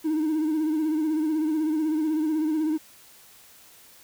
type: tone with vibrato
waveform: triangle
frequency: 311.1 Hz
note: D#4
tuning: in tune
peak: -19 dBFS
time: 0.04-2.78 s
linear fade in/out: 20 ms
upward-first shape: sine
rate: 16 Hz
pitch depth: 58 cents each way
effects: tanh soft clip ceiling -17 dBFS + white hiss -52 dBFS RMS until 4.03 s